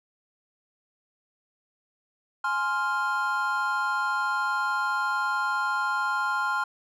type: chord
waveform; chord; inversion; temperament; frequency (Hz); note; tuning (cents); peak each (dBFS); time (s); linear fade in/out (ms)
triangle; F minor; first; just; 838.1 / 1047.7 / 1396.9; Ab5 / C6 / F6; +16 / +2 / 0; -30 / -27 / -25; 2.44-6.64; 5
effects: none